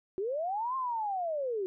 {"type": "linear two-way sweep", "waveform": "sine", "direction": "up then down", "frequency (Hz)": [361.4, 1070, 361.4], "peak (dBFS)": -30, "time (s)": [0.18, 1.66], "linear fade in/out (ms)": 0, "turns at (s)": 0.76, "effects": []}